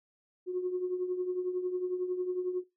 sine tone with tremolo, 363.7 Hz, F#4, 30 cents flat, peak -26 dBFS, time 0.46-2.64 s, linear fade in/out 50 ms, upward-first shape triangle, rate 11 Hz, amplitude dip 70%, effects noise-tail reverb RT60 0.2 s tail -19 dB re dry + tanh soft clip ceiling -23 dBFS

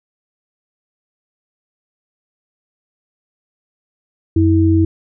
sine tone pair together, 90.98 / 324.2 Hz, F#2 / E4, -29 / -29 cents, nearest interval octave + minor seventh, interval 2200 cents, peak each -12 dBFS, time 4.36-4.85 s, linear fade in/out 5 ms, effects none

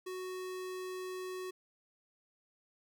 square tone, 370 Hz, F#4, in tune, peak -40 dBFS, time 0.06-1.51 s, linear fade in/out 10 ms, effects none

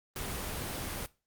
pink noise, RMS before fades -37 dBFS, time 0.16-1.06 s, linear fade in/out 0 ms, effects noise-tail reverb RT60 0.3 s tail -20 dB re dry + Opus 24 kbps

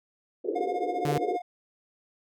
pink band-pass noise, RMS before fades -31 dBFS, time 0.44-1.37 s, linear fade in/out 10 ms, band 340 to 480 Hz, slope 48 dB/octave
triangle tone with tremolo, 714 Hz, F5, 38 cents sharp, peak -24 dBFS, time 0.55-1.42 s, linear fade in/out 10 ms, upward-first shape triangle, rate 15 Hz, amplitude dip 85%
sawtooth tone, 146.83 Hz, D3, in tune, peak -23 dBFS, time 1.05-1.18 s, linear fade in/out 2 ms
effects none

